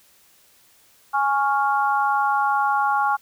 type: chord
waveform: sine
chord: Db major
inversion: second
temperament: equal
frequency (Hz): 830.6 / 1108.7 / 1396.9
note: Ab5 / Db6 / F6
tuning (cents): 0 / 0 / 0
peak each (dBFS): -20 / -23 / -24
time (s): 1.13-3.17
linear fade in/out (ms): 20
effects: white hiss -56 dBFS RMS until 3.21 s